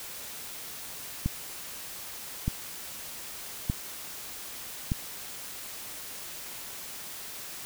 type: click train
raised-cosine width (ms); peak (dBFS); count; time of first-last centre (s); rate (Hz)
5; -14; 4; 1.26-4.919; 0.82
effects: white hiss -41 dBFS RMS until 7.65 s